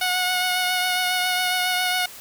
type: tone with vibrato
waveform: 10% pulse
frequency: 730 Hz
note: F#5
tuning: 24 cents flat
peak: -12 dBFS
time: 0.01-2.06 s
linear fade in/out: 5 ms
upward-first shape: triangle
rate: 7.3 Hz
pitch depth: 20 cents each way
effects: white hiss -41 dBFS RMS until 2.2 s